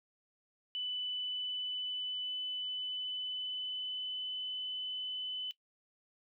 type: tone with pitch glide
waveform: sine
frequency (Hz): 2990 to 3014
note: F#7 to F#7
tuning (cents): +17 to +31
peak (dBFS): -35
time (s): 0.75-5.51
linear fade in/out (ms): 0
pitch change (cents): +14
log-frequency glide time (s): 1.06-4.3
effects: noise-tail reverb RT60 0.1 s tail -18 dB re dry